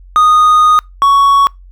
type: tone pair in turn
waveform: triangle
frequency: 1237 / 1115.9 Hz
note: D#6 / C#6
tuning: -10 / +11 cents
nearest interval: major second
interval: 179 cents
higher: first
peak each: -3 dBFS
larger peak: neither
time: 0.16-0.79 / 1.02-1.47 s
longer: first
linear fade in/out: 0 ms
effects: noise-tail reverb RT60 0.2 s tail -26 dB re dry + added 45 Hz sine -34 dBFS peak until 1.71 s